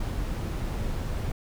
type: noise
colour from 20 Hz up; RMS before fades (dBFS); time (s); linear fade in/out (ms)
brown; -30; 0-1.32; 5
effects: none